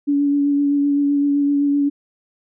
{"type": "tone with vibrato", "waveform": "sine", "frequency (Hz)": 285.1, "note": "C#4", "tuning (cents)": 49, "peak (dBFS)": -14, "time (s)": [0.07, 1.9], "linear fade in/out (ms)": 20, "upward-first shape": "sine", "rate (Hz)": 7.8, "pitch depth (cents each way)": 15, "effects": []}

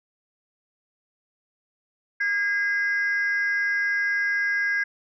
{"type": "tone pair together", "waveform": "sine", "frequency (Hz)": [1632.1, 2046], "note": ["G#6", "C7"], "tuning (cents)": [-31, -39], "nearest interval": "major third", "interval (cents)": 392, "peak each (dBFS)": [-21, -26], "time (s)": [2.2, 4.84], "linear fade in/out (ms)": 10, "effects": ["tanh soft clip ceiling -17 dBFS"]}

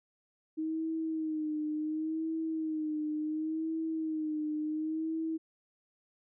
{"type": "tone with vibrato", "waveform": "sine", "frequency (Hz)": 313.2, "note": "D#4", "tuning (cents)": 11, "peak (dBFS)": -31, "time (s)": [0.57, 5.38], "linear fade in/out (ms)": 20, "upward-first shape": "sine", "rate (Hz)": 0.7, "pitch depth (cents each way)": 51, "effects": []}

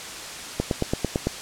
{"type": "click train", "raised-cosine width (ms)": 2, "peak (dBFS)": -8, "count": 7, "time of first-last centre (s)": [0.6, 1.27], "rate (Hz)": 8.95, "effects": ["white hiss -35 dBFS RMS until 1.41 s", "low-pass 8000 Hz 12 dB/octave"]}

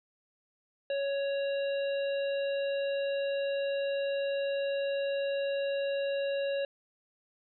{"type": "harmonic tone", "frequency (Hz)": 556, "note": "C#5", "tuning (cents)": 5, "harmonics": [1, 3, 5, 7], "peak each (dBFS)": [-29, -43, -43, -46], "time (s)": [0.9, 6.65], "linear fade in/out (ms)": 2, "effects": []}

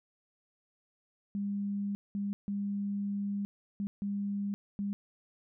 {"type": "tone bursts at uneven times", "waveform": "sine", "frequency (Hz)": 201.4, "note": "G3", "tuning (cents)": 47, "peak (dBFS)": -31, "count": 6, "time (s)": [[1.35, 1.95], [2.15, 2.33], [2.48, 3.45], [3.8, 3.87], [4.02, 4.54], [4.79, 4.93]], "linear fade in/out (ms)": 0, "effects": []}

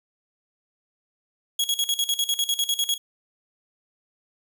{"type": "tone with tremolo", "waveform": "sawtooth", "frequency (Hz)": 3322, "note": "G#7", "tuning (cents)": 0, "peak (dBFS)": -17, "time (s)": [1.59, 2.98], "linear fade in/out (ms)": 5, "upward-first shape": "square", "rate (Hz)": 10, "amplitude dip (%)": 80, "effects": []}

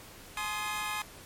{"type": "chord", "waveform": "20% pulse", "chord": "Ab major", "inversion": "none", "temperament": "equal with one note detuned", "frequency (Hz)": [848.1, 1046.5, 1244.5], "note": ["Ab5", "C6", "Eb6"], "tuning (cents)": [36, 0, 0], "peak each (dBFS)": -32, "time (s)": [0.37, 1.02], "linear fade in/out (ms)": 2, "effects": ["pink hiss -50 dBFS RMS until 1.25 s", "MP3 64 kbps"]}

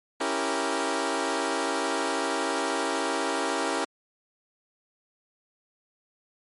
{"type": "chord", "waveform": "15% pulse", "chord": "C# diminished seventh", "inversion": "none", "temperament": "equal", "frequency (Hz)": [277.2, 329.6, 392, 466.2], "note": ["C#4", "E4", "G4", "Bb4"], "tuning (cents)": [0, 0, 0, 0], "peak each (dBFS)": -25, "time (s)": [0.2, 3.85], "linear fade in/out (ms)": 10, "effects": ["MP3 48 kbps"]}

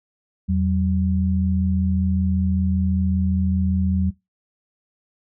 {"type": "tone pair together", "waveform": "sine", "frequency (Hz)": [83.8, 189], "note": ["E2", "F#3"], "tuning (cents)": [29, 37], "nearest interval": "octave + major second", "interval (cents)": 1408, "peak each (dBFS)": -20, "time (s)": [0.48, 4.11], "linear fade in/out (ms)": 20, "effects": ["noise-tail reverb RT60 0.2 s tail -21 dB re dry"]}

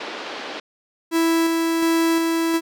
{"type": "band-pass noise", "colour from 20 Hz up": "pink", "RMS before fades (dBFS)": -32, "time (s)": [0, 0.6], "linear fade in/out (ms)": 5, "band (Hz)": [300, 4500], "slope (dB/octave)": 24}
{"type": "tone with tremolo", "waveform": "45% pulse", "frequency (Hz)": 329.6, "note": "E4", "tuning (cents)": 0, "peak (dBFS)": -16, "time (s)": [1.11, 2.61], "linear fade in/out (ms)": 50, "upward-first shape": "square", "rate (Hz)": 1.4, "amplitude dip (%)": 25}
{"effects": []}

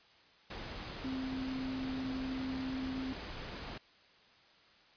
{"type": "tone in noise", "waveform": "sine", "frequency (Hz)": 261.6, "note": "C4", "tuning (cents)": 0, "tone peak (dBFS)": -36, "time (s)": [1.04, 3.13], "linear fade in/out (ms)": 5, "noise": "pink", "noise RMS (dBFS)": -44, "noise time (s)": [0.5, 3.78], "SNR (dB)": 5, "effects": ["white hiss -63 dBFS RMS until 4.96 s", "resampled to 11025 Hz"]}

